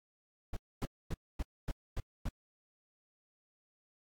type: noise bursts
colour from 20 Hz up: brown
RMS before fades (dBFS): -35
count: 7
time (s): 0.53-2.289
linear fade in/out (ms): 5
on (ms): 37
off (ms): 250
effects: AAC 64 kbps